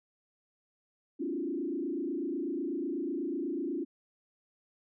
sine tone with frequency modulation, 310.9 Hz, D#4, 1 cent flat, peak -31 dBFS, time 1.19-3.85 s, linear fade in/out 20 ms, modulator 28.1 Hz, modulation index 1.9, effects none

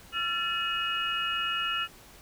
sine tone cluster, 1360 / 1748 / 2544 / 2893 Hz, F6 / A6 / D#7 / F#7, -46 / -12 / +38 / -40 cents, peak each -31 / -37 / -36 / -31 dBFS, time 0.12-1.88 s, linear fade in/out 50 ms, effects pink hiss -52 dBFS RMS until 2.21 s

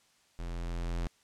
square tone with level ramp, 42.78 Hz, F1, 35 cents flat, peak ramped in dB -37 to -31 dBFS, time 0.39-1.07 s, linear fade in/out 0 ms, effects white hiss -67 dBFS RMS until 1.23 s + low-pass 8000 Hz 12 dB/octave

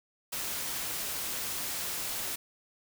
white noise, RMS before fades -35 dBFS, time 0.32-2.36 s, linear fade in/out 10 ms, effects none

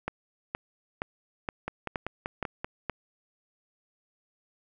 two click trains, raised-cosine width 0.5 ms, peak -15 / -17 dBFS, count 7 / 6, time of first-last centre 0.08-2.897 / 1.68-2.645 s, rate 2.13 / 5.18 Hz, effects none

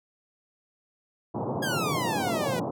pink band-pass noise, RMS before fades -30 dBFS, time 1.34-2.71 s, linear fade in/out 10 ms, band 110 to 1000 Hz, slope 48 dB/octave
sawtooth exponential sweep, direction down, 1661.2 to 475.3 Hz, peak -25 dBFS, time 1.62-2.6 s, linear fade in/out 10 ms
effects none

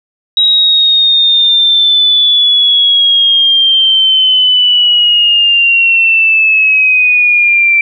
sine linear sweep, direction down, 3834 to 2339 Hz, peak -5 dBFS, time 0.37-7.81 s, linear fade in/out 2 ms, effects none

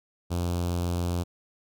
sawtooth tone with notch filter, 87.31 Hz, F2, in tune, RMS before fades -28 dBFS, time 0.3-1.24 s, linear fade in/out 20 ms, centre 1900 Hz, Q 0.94, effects none

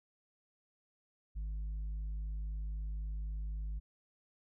triangle tone with tanh clipping, 51.91 Hz, G#1, in tune, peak -37 dBFS, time 1.35-3.8 s, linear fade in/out 20 ms, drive 8 dB, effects none

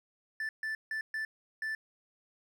triangle tone bursts at uneven times, 1760 Hz, A6, in tune, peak -31 dBFS, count 5, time 0.4-0.49 / 0.63-0.75 / 0.91-1.01 / 1.14-1.25 / 1.62-1.75 s, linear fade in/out 2 ms, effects none

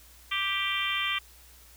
harmonic tone, 392.9 Hz, G4, 4 cents sharp, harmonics 3 / 4 / 5 / 6 / 7 / 8 / 9, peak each -34 / -40 / -34 / -32 / -36 / -32 / -39 dBFS, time 0.31-1.19 s, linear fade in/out 10 ms, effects added 60 Hz sine -55 dBFS peak until 1.76 s + white hiss -55 dBFS RMS until 1.76 s

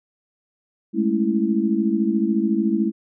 sine chord, A major seventh, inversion third, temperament just, 206.2 / 220 / 275 / 330 Hz, G#3 / A3 / C#4 / E4, -12 / 0 / -14 / +2 cents, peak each -22 / -22 / -28 / -22 dBFS, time 0.93-2.92 s, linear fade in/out 50 ms, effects none

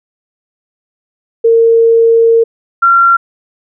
sine tone pair in turn, 458 / 1372.4 Hz, A#4 / F6, -31 / -31 cents, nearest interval octave + perfect fifth, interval 1900 cents, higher second, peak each -4 dBFS, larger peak neither, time 1.44-2.44 / 2.82-3.17 s, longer first, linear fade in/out 10 ms, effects none

